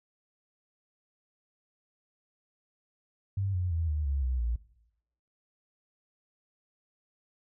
sine tone with pitch steps, 98 / 89.87 / 82.41 / 75.57 / 69.3 / 63.55 / 58.27 Hz, G2 / F#2 / E2 / D#2 / C#2 / C2 / A#1, 0 / -50 / 0 / -50 / 0 / -50 / 0 cents, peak -27 dBFS, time 3.37-4.56 s, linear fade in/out 5 ms, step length 170 ms, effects noise-tail reverb RT60 0.8 s tail -18 dB re dry

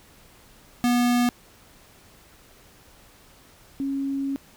square / sine tone pair in turn, 243.1 / 274.6 Hz, B3 / C#4, -27 / -16 cents, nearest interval major second, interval 211 cents, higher second, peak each -19 / -24 dBFS, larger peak first, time 0.84-1.29 / 3.8-4.36 s, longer second, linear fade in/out 0 ms, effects pink hiss -53 dBFS RMS until 4.56 s

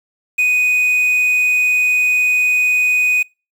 triangle tone with quantisation, 2489 Hz, D#7, in tune, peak -10 dBFS, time 0.38-3.23 s, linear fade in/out 10 ms, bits 6, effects noise-tail reverb RT60 0.3 s tail -26 dB re dry

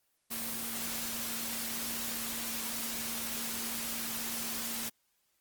sine tone in noise, 230 Hz, A#3, 23 cents flat, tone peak -45 dBFS, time 0.3-4.9 s, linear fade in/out 20 ms, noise white, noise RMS -37 dBFS, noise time 0.3-4.9 s, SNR -11 dB, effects white hiss -75 dBFS RMS until 5.4 s + Opus 24 kbps

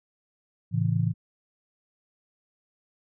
sine chord, A major, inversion none, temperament just, 110 / 137.5 / 165 Hz, A2 / C#3 / E3, 0 / -14 / +2 cents, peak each -25 / -28 / -26 dBFS, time 0.71-1.14 s, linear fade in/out 50 ms, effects none

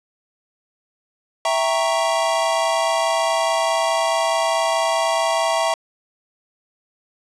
square chord, E diminished seventh, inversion none, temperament equal, 659.3 / 784 / 932.3 / 1108.7 Hz, E5 / G5 / Bb5 / Db6, 0 / 0 / 0 / 0 cents, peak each -21 / -26 / -24 / -26 dBFS, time 1.45-5.74 s, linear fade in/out 2 ms, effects resampled to 22050 Hz + 9-bit

